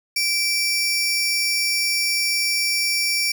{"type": "tone pair together", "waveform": "sawtooth", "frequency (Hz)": [2335, 5488], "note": ["D7", "F8"], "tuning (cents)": [-11, -31], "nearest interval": "octave + minor third", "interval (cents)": 1480, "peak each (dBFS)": [-18, -20], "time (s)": [0.16, 3.32], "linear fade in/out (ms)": 5, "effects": []}